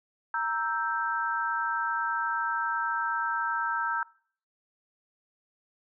sine chord, E diminished, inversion second, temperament equal, 932.3 / 1318.5 / 1568 Hz, Bb5 / E6 / G6, 0 / 0 / 0 cents, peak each -31 dBFS, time 0.34-4.03 s, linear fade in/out 2 ms, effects noise-tail reverb RT60 0.5 s tail -23 dB re dry

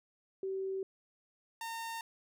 sine / sawtooth tone pair in turn, 383.9 / 913.1 Hz, G4 / A#5, -36 / -36 cents, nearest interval octave + minor third, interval 1500 cents, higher second, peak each -34 / -35 dBFS, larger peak first, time 0.43-0.83 / 1.61-2.01 s, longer neither, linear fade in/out 2 ms, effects none

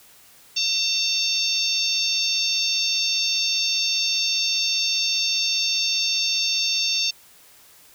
harmonic tone, 905 Hz, A5, 48 cents sharp, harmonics 3 / 4 / 5 / 6 / 7, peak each -27 / -26 / -26 / -25 / -30 dBFS, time 0.56-7.11 s, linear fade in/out 10 ms, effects white hiss -51 dBFS RMS until 7.94 s

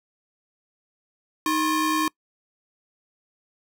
40% pulse ring-modulated tone, 694 Hz, F5, 11 cents flat, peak -17 dBFS, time 1.46-2.08 s, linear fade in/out 2 ms, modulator 382 Hz, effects noise-tail reverb RT60 0.1 s tail -25 dB re dry

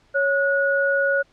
sine tone pair together, 554.4 / 1457.2 Hz, C#5 / F#6, 0 / -27 cents, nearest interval octave + perfect fourth, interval 1673 cents, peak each -20 dBFS, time 0.14-1.23 s, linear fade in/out 20 ms, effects pink hiss -59 dBFS RMS until 1.32 s + low-pass 5000 Hz 12 dB/octave

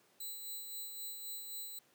5% pulse tone with tremolo, 4000 Hz, B7, 21 cents sharp, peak -33 dBFS, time 0.2-1.79 s, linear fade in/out 5 ms, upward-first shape sine, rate 3.8 Hz, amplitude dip 40%, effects pink hiss -69 dBFS RMS until 1.94 s + high-pass 200 Hz 12 dB/octave

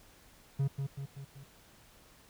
triangle tone with echo, 137.8 Hz, C#3, 10 cents flat, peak -25 dBFS, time 0.59-0.68 s, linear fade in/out 10 ms, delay 190 ms, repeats 4, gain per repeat -5 dB, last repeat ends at 1.44 s, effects pink hiss -60 dBFS RMS until 2.29 s

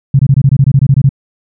sine tone bursts, 136.5 Hz, C#3, 26 cents flat, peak -3 dBFS, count 13, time 0.14-1.092 s, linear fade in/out 5 ms, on 52 ms, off 23 ms, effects none

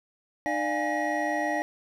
triangle tone cluster, 304.7 / 594 / 700 / 826 / 1907 Hz, D#4 / D5 / F5 / G#5 / A#6, -36 / +20 / +4 / -10 / +39 cents, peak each -30 dBFS, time 0.46-1.62 s, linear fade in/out 0 ms, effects none

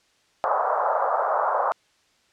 pink band-pass noise, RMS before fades -23 dBFS, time 0.44-1.72 s, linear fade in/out 0 ms, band 540 to 1300 Hz, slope 48 dB/octave, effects white hiss -63 dBFS RMS until 2.32 s + low-pass 6000 Hz 12 dB/octave

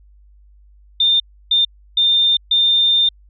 sine tone bursts at uneven times, 3610 Hz, A7, 44 cents sharp, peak -11 dBFS, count 4, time 1-1.2 / 1.51-1.65 / 1.97-2.37 / 2.51-3.09 s, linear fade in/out 5 ms, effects added 50 Hz sine -45 dBFS peak until 3.29 s

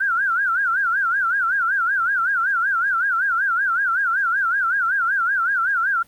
sine tone with vibrato, 1480 Hz, F#6, in tune, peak -17 dBFS, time 0-6.03 s, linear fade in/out 10 ms, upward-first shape sine, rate 5.3 Hz, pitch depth 180 cents each way, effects pink hiss -53 dBFS RMS until 6.07 s + Opus 24 kbps

